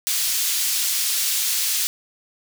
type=high-pass noise; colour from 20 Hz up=pink; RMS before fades=-22 dBFS; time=0.07-1.87 s; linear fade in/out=0 ms; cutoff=4100 Hz; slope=12 dB/octave; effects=none